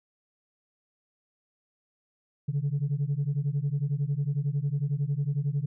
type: beating tone pair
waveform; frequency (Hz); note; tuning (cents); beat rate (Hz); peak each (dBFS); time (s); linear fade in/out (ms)
sine; 137.4 / 148.4; C#3 / D3; -15 / +18; 11; -27; 2.48-5.66; 10
effects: tanh soft clip ceiling -21 dBFS